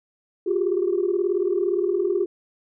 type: tone cluster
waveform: sine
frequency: 354.9 / 393.2 / 412 Hz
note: F4 / G4 / G#4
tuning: +28 / +5 / -14 cents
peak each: -22 / -23 / -27 dBFS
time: 0.46-2.26 s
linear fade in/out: 10 ms
effects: tanh soft clip ceiling -11 dBFS